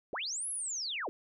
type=linear two-way sweep; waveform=sine; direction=up then down; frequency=261.6 to 11150 to 261.6 Hz; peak=-34 dBFS; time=0.13-1.09 s; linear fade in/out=0 ms; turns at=0.49 s; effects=none